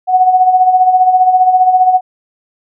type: tone with tremolo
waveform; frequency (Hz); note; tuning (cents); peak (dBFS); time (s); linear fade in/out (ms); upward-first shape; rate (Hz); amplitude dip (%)
sine; 740; F#5; 0; -3; 0.07-2.01; 50; sine; 15; 60
effects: none